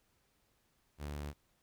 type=tone; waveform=sawtooth; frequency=73.2 Hz; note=D2; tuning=5 cents flat; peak=-36 dBFS; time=0.98-1.34 s; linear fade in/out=50 ms; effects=pink hiss -75 dBFS RMS until 1.62 s